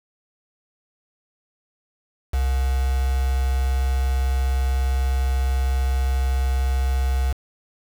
sine tone with quantisation, 65.41 Hz, C2, in tune, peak -18 dBFS, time 2.33-7.33 s, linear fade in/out 10 ms, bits 5, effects none

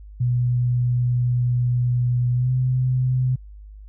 sine tone with pitch glide, 122.8 to 127.79 Hz, B2 to C3, -9 to -40 cents, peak -17 dBFS, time 0.2-3.36 s, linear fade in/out 10 ms, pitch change +69 cents, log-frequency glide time 2.34-2.51 s, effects added 51 Hz sine -38 dBFS peak until 3.88 s

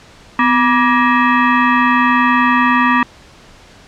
sine tone with frequency modulation, 460.6 Hz, A#4, 21 cents flat, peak -9 dBFS, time 0.39-3.03 s, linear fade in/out 2 ms, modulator 711 Hz, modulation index 2.4, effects pink hiss -42 dBFS RMS until 3.87 s + low-pass 6000 Hz 12 dB/octave

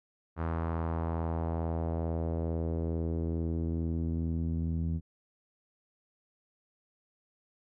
sawtooth tone with low-pass filter sweep, 82.3 Hz, E2, 2 cents flat, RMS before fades -32 dBFS, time 0.36-5.01 s, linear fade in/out 50 ms, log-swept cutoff 1300 to 190 Hz, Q 1.8, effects none

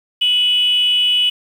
sine tone with frequency modulation, 2960 Hz, F#7, in tune, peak -11 dBFS, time 0.21-1.3 s, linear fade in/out 10 ms, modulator 422 Hz, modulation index 0.35, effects tanh soft clip ceiling -7 dBFS + 7-bit

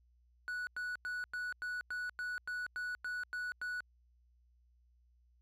triangle tone bursts, 1474 Hz, F#6, 7 cents flat, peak -35 dBFS, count 12, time 0.48-3.805 s, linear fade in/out 0 ms, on 190 ms, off 95 ms, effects added 60 Hz sine -66 dBFS peak until 5.41 s

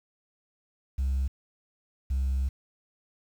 sine tone pair in turn, 66.8 / 66.43 Hz, C2 / C2, +36 / +27 cents, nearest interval unison, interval 9 cents, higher first, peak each -22 dBFS, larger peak neither, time 0.98-1.28 / 2.1-2.49 s, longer second, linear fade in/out 10 ms, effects tanh soft clip ceiling -23 dBFS + 9-bit

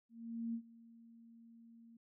sine tone with ADSR envelope, 230.4 Hz, A#3, 20 cents flat, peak -36 dBFS, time 0.09-1.97 s, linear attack 450 ms, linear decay 77 ms, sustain -21 dB, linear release 5 ms, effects none

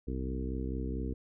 harmonic tone with a mistuned harmonic, 64.5 Hz, C2, 24 cents flat, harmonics 1 / 2 / 3 / 4 / 5 / 6 / 7, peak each -35 / -42 / -42 / -40 / -43 / -45 / -45 dBFS, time 0.07-1.14 s, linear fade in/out 10 ms, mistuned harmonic 1, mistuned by -47 cents, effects none

